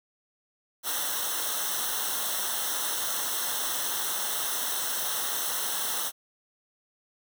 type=noise with comb filter; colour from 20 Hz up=white; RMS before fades=-30 dBFS; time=0.83-6.12 s; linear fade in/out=50 ms; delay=0.42 ms; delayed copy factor=-0.9; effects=none